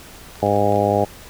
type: clicks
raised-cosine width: 0.2 ms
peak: -23 dBFS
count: 6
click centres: 0.356 / 0.403 / 0.464 / 0.562 / 0.723 / 0.759 s
type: harmonic tone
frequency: 102.1 Hz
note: G#2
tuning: 29 cents flat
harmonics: 1 / 2 / 3 / 4 / 5 / 6 / 7 / 8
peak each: -24 / -25 / -26 / -23 / -22 / -21 / -23 / -22 dBFS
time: 0.42-1.05 s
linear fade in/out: 10 ms
effects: pink hiss -41 dBFS RMS until 1.29 s